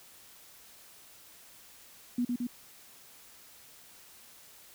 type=tone with echo; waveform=sine; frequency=243.5 Hz; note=B3; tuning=24 cents flat; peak=-26 dBFS; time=2.18-2.25 s; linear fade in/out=5 ms; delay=110 ms; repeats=2; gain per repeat=-2 dB; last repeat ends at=2.47 s; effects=white hiss -55 dBFS RMS until 4.74 s